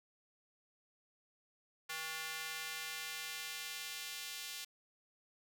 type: tone with high-pass filter sweep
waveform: square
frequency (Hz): 159.6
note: D#3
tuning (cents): +44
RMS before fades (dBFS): -44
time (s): 1.89-4.65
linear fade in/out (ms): 10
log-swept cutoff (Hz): 1600 to 3200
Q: 1
effects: none